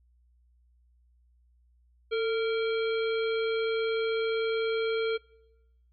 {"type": "harmonic tone with a mistuned harmonic", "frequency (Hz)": 462.3, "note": "A#4", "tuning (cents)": -14, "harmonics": [1, 3, 5, 7, 9], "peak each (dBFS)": [-26, -37, -38, -40, -46], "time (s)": [2.11, 5.18], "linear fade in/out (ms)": 20, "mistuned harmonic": 1, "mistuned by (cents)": -57, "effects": ["noise-tail reverb RT60 1.0 s tail -24 dB re dry", "added 60 Hz sine -61 dBFS peak until 5.92 s"]}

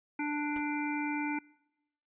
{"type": "harmonic tone", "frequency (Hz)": 295.1, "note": "D4", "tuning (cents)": 8, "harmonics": [1, 3, 5, 7, 8], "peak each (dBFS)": [-33, -38, -42, -42, -40], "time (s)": [0.19, 1.39], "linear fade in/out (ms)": 5}
{"type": "noise with exponential decay", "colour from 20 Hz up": "pink", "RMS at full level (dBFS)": -43, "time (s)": [0.56, 0.65], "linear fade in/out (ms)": 1, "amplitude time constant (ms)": 19}
{"effects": ["noise-tail reverb RT60 1.0 s tail -25 dB re dry", "resampled to 8000 Hz"]}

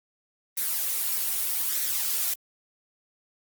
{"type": "noise with flanger", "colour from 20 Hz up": "blue", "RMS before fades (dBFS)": -27, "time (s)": [0.57, 2.34], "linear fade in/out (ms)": 5, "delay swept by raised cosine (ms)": [0.49, 3.09], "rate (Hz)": 0.81, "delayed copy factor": 0.5, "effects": ["Opus 24 kbps"]}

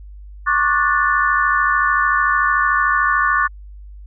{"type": "chord", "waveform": "sine", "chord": "D major seventh", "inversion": "third", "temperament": "just", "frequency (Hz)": [1101.2, 1174.7, 1468.3, 1762], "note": ["C#6", "D6", "F#6", "A6"], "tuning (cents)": [-12, 0, -14, 2], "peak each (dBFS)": -19, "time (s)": [0.46, 3.48], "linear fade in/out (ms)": 20, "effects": ["added 50 Hz sine -34 dBFS peak until 4.06 s"]}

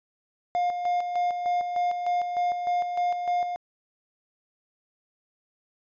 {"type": "tone with tremolo", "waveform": "triangle", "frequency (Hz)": 709, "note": "F5", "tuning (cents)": 26, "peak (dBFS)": -20, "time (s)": [0.55, 3.56], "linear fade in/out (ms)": 0, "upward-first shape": "square", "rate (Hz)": 3.3, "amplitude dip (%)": 50, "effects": ["resampled to 16000 Hz"]}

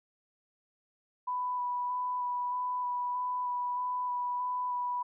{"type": "tone with vibrato", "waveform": "sine", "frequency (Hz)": 989, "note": "B5", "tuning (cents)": 2, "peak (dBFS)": -30, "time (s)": [1.27, 5.03], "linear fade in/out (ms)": 10, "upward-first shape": "square", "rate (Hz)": 1.6, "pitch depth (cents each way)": 10, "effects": []}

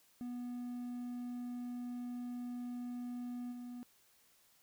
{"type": "tone with level steps", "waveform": "triangle", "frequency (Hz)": 244.4, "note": "B3", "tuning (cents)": -18, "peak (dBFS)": [-38, -42], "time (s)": [0.21, 3.83], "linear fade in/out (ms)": 0, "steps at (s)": 3.51, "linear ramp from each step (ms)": 20, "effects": ["white hiss -69 dBFS RMS until 4.62 s"]}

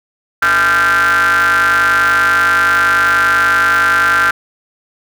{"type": "ring-modulated tone", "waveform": "square", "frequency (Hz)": 90.3, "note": "F#2", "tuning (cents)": -42, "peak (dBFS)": -7, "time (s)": [0.42, 4.31], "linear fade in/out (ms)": 5, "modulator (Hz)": 1470, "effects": []}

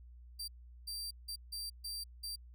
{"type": "tone bursts at uneven times", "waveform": "sawtooth", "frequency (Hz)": 4699, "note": "D8", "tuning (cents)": 0, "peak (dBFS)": -37, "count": 6, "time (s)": [[0.39, 0.48], [0.87, 1.11], [1.28, 1.36], [1.52, 1.7], [1.84, 2.04], [2.23, 2.36]], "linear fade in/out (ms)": 10, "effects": ["added 60 Hz sine -52 dBFS peak until 2.54 s"]}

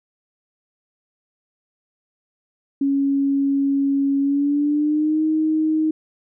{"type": "tone with pitch glide", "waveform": "sine", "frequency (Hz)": [277.2, 312.9], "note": ["C#4", "D#4"], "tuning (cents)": [0, 10], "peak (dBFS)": -16, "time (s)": [2.81, 5.91], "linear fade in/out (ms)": 5, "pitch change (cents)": 210, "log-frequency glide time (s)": [4.2, 5.23], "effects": []}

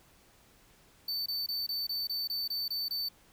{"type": "tone bursts", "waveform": "square", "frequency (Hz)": 4540, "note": "C#8", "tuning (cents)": 41, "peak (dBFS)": -32, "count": 10, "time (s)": [1.08, 3.087], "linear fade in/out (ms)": 5, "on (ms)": 180, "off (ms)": 23, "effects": ["pink hiss -62 dBFS RMS until 3.32 s"]}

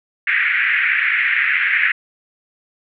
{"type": "band-pass noise", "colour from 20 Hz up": "white", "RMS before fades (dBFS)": -17, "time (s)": [0.27, 1.92], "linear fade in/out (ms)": 5, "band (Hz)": [1600, 2300], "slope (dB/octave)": 48, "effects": []}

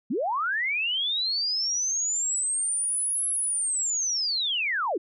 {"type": "linear two-way sweep", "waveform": "sine", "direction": "up then down", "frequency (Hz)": [185, 11000, 276.5], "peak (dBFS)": -24, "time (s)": [0.1, 4.98], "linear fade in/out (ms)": 10, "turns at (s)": 3.29, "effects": []}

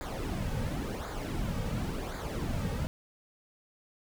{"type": "noise with flanger", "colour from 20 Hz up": "brown", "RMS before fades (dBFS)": -34, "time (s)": [0.01, 2.87], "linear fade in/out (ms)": 0, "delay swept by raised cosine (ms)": [0.35, 2.95], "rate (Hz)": 0.93, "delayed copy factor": -0.65, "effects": []}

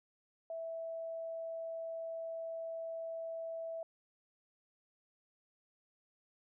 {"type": "tone", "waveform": "sine", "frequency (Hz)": 657, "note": "E5", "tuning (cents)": -6, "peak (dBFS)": -39, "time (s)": [0.5, 3.83], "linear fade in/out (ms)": 2, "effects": []}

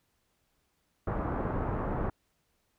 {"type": "low-pass noise", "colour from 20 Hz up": "pink", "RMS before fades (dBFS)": -32, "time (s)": [1.07, 2.1], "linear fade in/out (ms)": 5, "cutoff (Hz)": 1300, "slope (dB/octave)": 24, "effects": ["pink hiss -75 dBFS RMS until 2.78 s"]}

